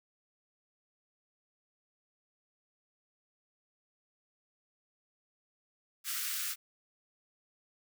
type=high-pass noise; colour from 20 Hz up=white; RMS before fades=-36 dBFS; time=6.04-6.56 s; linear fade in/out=50 ms; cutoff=1200 Hz; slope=96 dB/octave; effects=none